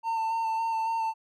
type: tone with vibrato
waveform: triangle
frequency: 901 Hz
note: A5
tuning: 41 cents sharp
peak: -24 dBFS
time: 0.03-1.14 s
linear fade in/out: 50 ms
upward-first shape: square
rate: 3.6 Hz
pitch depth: 16 cents each way
effects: none